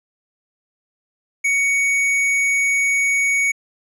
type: tone with tanh clipping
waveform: triangle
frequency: 2235 Hz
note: C#7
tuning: 14 cents sharp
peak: -17 dBFS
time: 1.44-3.52 s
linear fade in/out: 10 ms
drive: 18 dB
effects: low-pass 11000 Hz 12 dB/octave